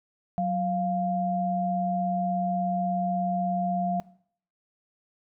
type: tone pair together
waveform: sine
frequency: 185 / 698.5 Hz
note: F#3 / F5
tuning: 0 / 0 cents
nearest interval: octave + major seventh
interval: 2300 cents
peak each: -27 / -26 dBFS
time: 0.38-4 s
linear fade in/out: 0 ms
effects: noise-tail reverb RT60 0.6 s tail -21 dB re dry